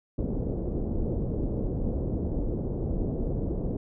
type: low-pass noise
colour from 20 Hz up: pink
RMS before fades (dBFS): -29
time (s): 0.18-3.77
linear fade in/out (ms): 5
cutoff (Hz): 490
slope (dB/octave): 24
effects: none